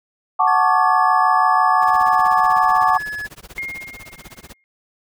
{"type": "chord", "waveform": "sine", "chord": "D major seventh", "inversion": "first", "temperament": "equal", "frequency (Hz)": [740, 880, 1108.7, 1174.7], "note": ["F#5", "A5", "C#6", "D6"], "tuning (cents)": [0, 0, 0, 0], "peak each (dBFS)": -18, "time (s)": [0.39, 2.98], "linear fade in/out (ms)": 10}
{"type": "tone", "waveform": "triangle", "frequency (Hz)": 1702, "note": "G#6", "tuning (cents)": 42, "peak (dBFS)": -23, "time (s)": [0.47, 3.27], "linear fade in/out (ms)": 10}
{"type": "noise with tremolo", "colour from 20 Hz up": "pink", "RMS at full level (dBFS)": -37, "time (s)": [1.81, 4.54], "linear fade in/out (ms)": 20, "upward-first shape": "sine", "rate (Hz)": 16, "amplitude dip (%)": 100}
{"type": "tone with exponential decay", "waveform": "sine", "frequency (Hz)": 2134, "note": "C7", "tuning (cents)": 34, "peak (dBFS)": -22, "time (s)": [3.58, 4.64], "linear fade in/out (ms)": 0, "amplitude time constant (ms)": 230}
{"effects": []}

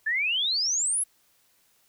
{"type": "exponential sweep", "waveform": "sine", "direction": "up", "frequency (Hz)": [1707, 11175], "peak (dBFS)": -23, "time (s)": [0.06, 1.04], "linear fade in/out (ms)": 10, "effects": ["white hiss -65 dBFS RMS until 1.88 s"]}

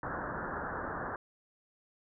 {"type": "low-pass noise", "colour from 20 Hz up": "white", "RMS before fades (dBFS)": -38, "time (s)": [0.03, 1.16], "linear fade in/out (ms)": 2, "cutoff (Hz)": 1700, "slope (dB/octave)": 96, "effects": []}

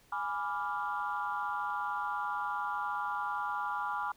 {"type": "chord", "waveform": "sine", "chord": "G# diminished seventh", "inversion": "none", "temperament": "equal", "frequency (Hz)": [830.6, 987.8, 1174.7, 1396.9], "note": ["G#5", "B5", "D6", "F6"], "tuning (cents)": [0, 0, 0, 0], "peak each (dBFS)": [-37, -37, -37, -38], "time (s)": [0.12, 4.12], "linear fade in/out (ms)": 5, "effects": ["tanh soft clip ceiling -23 dBFS", "pink hiss -64 dBFS RMS until 4.16 s"]}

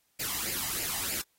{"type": "noise with flanger", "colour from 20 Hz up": "white", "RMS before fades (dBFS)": -33, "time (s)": [0.19, 1.22], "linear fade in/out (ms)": 10, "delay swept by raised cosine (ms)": [0.41, 1.04], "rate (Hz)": 3.2, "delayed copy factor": 0.65, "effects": ["white hiss -72 dBFS RMS until 1.38 s", "AAC 48 kbps"]}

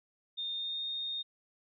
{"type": "tone with pitch glide", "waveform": "sine", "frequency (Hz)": [3645, 3683], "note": ["A#7", "A#7"], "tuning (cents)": [-40, -22], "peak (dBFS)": -34, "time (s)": [0.37, 1.23], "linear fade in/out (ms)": 20, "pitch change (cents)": 18, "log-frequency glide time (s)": [0.53, 0.85], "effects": []}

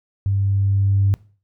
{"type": "tone with level ramp", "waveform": "sine", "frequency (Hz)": 98.7, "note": "G2", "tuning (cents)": 12, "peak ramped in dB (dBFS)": [-16, -12], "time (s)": [0.26, 1.14], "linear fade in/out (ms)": 0, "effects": ["noise-tail reverb RT60 0.4 s tail -22 dB re dry", "tanh soft clip ceiling -8 dBFS"]}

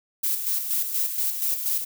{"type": "noise with tremolo", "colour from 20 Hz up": "violet", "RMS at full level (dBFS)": -24, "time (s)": [0.23, 1.85], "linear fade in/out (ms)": 10, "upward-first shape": "square", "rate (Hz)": 4.2, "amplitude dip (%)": 50, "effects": []}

